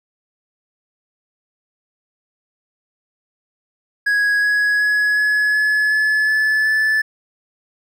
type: tone with pitch steps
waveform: triangle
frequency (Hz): 1661.2 / 1672.8 / 1684.4 / 1696.1 / 1707.9 / 1719.8 / 1731.7 / 1743.8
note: G#6 / G#6 / G#6 / G#6 / G#6 / A6 / A6 / A6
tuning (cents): 0 / +12 / +24 / +36 / +48 / -40 / -28 / -16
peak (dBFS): -12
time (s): 4.06-7.02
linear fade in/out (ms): 10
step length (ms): 370
effects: none